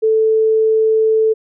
sine tone, 440 Hz, A4, in tune, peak -10 dBFS, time 0.02-1.34 s, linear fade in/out 20 ms, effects none

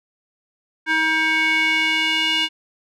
square tone with band-pass filter sweep, 317.7 Hz, D#4, 36 cents sharp, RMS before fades -19 dBFS, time 0.86-2.49 s, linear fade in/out 50 ms, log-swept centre 1800 to 2900 Hz, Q 4.1, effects none

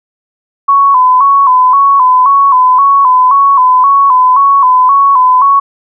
sine tone with vibrato, 1060 Hz, C6, 22 cents sharp, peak -3 dBFS, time 0.68-5.6 s, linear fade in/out 10 ms, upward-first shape square, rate 1.9 Hz, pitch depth 83 cents each way, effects none

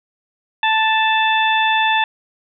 harmonic tone, 880 Hz, A5, in tune, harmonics 1 / 2 / 3 / 4, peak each -16 / -19 / -21 / -22 dBFS, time 0.63-2.04 s, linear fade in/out 2 ms, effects none

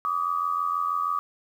sine tone pair together, 1155.7 / 1242 Hz, D6 / D#6, -28 / -3 cents, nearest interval minor second, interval 125 cents, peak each -26 / -27 dBFS, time 0.05-1.19 s, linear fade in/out 0 ms, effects 9-bit

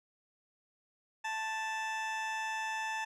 20% pulse tone with amplitude modulation, 880 Hz, A5, in tune, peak -28 dBFS, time 1.24-3.05 s, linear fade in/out 10 ms, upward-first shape sine, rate 202 Hz, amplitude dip 30%, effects low-pass 6000 Hz 12 dB/octave

